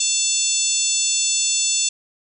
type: harmonic tone with a mistuned harmonic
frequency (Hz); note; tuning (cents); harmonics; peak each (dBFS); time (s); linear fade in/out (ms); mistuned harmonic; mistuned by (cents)
880; A5; 0; 3 / 4 / 5 / 6 / 7 / 8 / 9; -30 / -26 / -27 / -30 / -24 / -24 / -22; 0-1.89; 5; 3; +38
effects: none